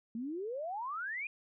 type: exponential sweep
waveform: sine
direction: up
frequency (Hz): 218.9 to 2500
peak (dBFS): -36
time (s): 0.15-1.27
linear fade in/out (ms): 2
effects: none